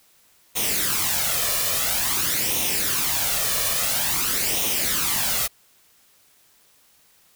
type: noise with flanger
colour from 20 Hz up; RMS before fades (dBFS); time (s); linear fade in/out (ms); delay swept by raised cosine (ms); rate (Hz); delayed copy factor
white; -23; 0.55-5.48; 20; 0.32 to 1.72; 0.49; +0.6
effects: white hiss -58 dBFS RMS until 7.35 s